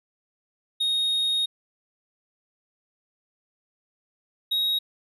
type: tone pair in turn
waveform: triangle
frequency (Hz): 3729 / 3788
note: A#7 / A#7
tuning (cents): 0 / +27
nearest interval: unison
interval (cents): 27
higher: second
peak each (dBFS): -20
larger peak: neither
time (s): 0.8-1.46 / 4.51-4.79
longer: first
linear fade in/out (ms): 10
effects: resampled to 32000 Hz